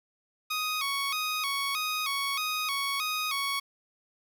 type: tone with vibrato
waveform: 15% pulse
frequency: 1179 Hz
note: D6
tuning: 6 cents sharp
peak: -22 dBFS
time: 0.5-3.6 s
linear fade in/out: 10 ms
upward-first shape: square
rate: 1.6 Hz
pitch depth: 100 cents each way
effects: none